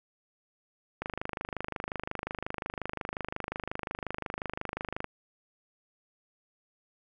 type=click train; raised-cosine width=0.5 ms; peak=-18 dBFS; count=104; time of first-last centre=1.02-5.043 s; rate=25.6 Hz; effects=none